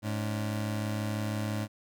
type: tone pair together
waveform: 25% pulse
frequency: 106.22 / 284.4 Hz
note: G#2 / C#4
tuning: +39 / +45 cents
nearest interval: octave + perfect fourth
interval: 1706 cents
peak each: -27 / -36 dBFS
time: 0.02-1.68 s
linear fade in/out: 50 ms
effects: none